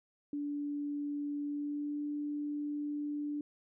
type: tone with pitch glide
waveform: sine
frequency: 290 to 293.5 Hz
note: D4 to D4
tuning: -22 to -1 cents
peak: -34 dBFS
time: 0.33-3.41 s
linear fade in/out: 2 ms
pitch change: +21 cents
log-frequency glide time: 1.44-2.03 s
effects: none